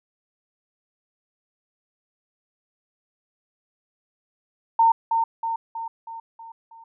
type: tone with echo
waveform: sine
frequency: 911 Hz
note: A#5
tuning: 40 cents flat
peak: -13 dBFS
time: 4.79-4.92 s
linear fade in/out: 5 ms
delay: 320 ms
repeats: 6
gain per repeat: -5 dB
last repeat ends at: 6.84 s
effects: none